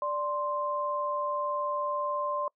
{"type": "tone pair together", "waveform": "sine", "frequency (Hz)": [587.3, 1046.4], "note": ["D5", "C6"], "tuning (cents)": [0, 0], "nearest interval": "minor seventh", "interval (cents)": 1000, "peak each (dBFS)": [-32, -30], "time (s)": [0.02, 2.48], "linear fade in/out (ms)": 2, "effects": ["noise-tail reverb RT60 0.1 s tail -26 dB re dry"]}